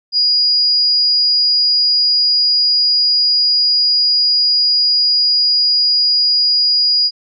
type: tone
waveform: sine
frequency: 4885 Hz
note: D#8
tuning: 33 cents flat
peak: -10 dBFS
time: 0.12-7.11 s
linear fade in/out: 50 ms
effects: none